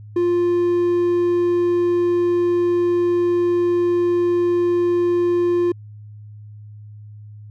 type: tone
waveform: triangle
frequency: 350 Hz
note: F4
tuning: 4 cents sharp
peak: -13 dBFS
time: 0.16-5.72 s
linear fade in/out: 5 ms
effects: added 105 Hz sine -36 dBFS peak until 7.5 s